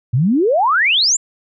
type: exponential sweep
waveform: sine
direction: up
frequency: 111.6 to 7590 Hz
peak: -11 dBFS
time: 0.13-1.17 s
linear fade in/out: 10 ms
effects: none